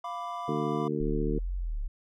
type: chord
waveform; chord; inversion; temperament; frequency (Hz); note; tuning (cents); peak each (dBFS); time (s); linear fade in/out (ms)
triangle; B diminished; second; equal with one note detuned; 698.5 / 992.9 / 1174.7; F5 / B5 / D6; 0 / +9 / 0; -36; 0.04-0.88; 5
type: harmonic tone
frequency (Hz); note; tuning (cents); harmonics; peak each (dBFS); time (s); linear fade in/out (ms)
74.7; D2; +30; 2 / 3 / 4 / 5 / 6; -34 / -34 / -34 / -34 / -34; 0.48-1.39; 5
type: exponential two-way sweep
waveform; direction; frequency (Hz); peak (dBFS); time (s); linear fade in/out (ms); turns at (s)
sine; up then down; 32.7 to 46.25 to 32.7; -29; 1-1.88; 10; 1.55
effects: none